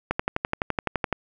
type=click train; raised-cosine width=0.5 ms; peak=-8 dBFS; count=13; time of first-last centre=0.11-1.127 s; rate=11.8 Hz; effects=none